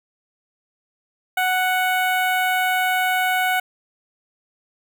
15% pulse tone with notch filter, 740 Hz, F#5, in tune, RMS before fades -20 dBFS, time 1.37-3.6 s, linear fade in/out 5 ms, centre 5600 Hz, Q 0.53, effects none

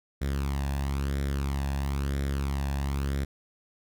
sawtooth tone with flanger, 69.3 Hz, C#2, in tune, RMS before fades -29 dBFS, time 0.21-3.25 s, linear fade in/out 10 ms, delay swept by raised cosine 0.54 to 1.16 ms, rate 1 Hz, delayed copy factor +0.6, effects none

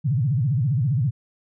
sine tone with vibrato, 130.81 Hz, C3, in tune, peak -18 dBFS, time 0.04-1.11 s, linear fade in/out 20 ms, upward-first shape sine, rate 15 Hz, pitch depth 300 cents each way, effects none

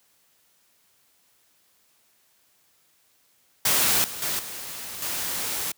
white noise with level steps, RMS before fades -21 / -35 / -27 / -36 / -29 dBFS, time 3.65-5.72 s, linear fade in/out 5 ms, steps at 4.04 / 4.22 / 4.39 / 5.02 s, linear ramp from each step 2 ms, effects white hiss -64 dBFS RMS until 5.77 s + high-pass 60 Hz 12 dB/octave

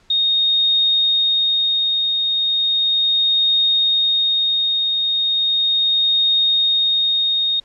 sine tone with tremolo, 3709 Hz, A#7, 9 cents flat, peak -12 dBFS, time 0.1-7.6 s, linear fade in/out 5 ms, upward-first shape triangle, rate 0.36 Hz, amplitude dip 35%, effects pink hiss -55 dBFS RMS until 7.64 s + low-pass 6000 Hz 12 dB/octave

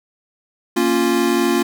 square chord, Bb minor, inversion none, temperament equal, 233.1 / 277.2 / 349.2 Hz, Bb3 / Db4 / F4, 0 / 0 / 0 cents, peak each -21 / -21 / -18 dBFS, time 0.76-1.63 s, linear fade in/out 10 ms, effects none

